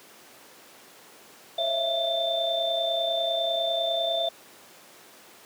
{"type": "tone cluster", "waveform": "sine", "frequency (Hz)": [546, 642, 672, 3562], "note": ["C#5", "E5", "E5", "A7"], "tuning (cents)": [-26, -46, 33, 21], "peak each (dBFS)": [-35, -35, -26, -28], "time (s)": [1.58, 4.29], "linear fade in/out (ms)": 5, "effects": ["pink hiss -50 dBFS RMS until 5.45 s", "high-pass 300 Hz 12 dB/octave"]}